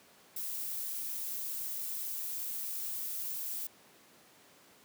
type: noise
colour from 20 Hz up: violet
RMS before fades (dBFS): -38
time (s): 0.36-3.67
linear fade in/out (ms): 5
effects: pink hiss -60 dBFS RMS until 4.84 s + high-pass 200 Hz 12 dB/octave